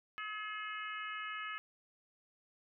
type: harmonic tone with a mistuned harmonic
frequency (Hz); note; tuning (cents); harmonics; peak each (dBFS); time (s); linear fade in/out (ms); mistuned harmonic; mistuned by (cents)
426.4; G#4; +46; 3 / 4 / 5 / 6 / 7; -43 / -45 / -47 / -49 / -50; 0.18-1.58; 0; 7; -26
effects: none